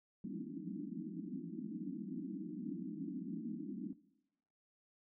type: band-pass noise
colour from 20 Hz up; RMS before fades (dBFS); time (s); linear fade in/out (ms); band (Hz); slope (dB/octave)
pink; -44; 0.24-3.93; 2; 170 to 330; 96
effects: noise-tail reverb RT60 0.9 s tail -19 dB re dry